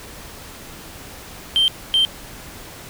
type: tone bursts at uneven times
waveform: sine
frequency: 3136 Hz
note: G7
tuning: in tune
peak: -11 dBFS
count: 2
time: 1.56-1.68 / 1.94-2.05 s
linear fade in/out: 0 ms
effects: tanh soft clip ceiling -11 dBFS + pink hiss -38 dBFS RMS until 2.89 s